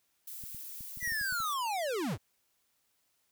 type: noise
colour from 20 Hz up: violet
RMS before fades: -44 dBFS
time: 0.27-1.54 s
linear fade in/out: 5 ms
type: clicks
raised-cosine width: 5 ms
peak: -38 dBFS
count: 10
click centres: 0.438 / 0.547 / 0.808 / 0.973 / 1.028 / 1.076 / 1.121 / 1.213 / 1.325 / 1.403 s
type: linear sweep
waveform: square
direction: down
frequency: 2011 to 66.4 Hz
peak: -32 dBFS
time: 1-2.18 s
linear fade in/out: 50 ms
effects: white hiss -75 dBFS RMS until 3.31 s